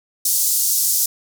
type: band-pass noise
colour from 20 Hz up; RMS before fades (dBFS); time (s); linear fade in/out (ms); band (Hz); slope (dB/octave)
white; -18; 0.25-1.06; 5; 5300 to 16000; 24
effects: none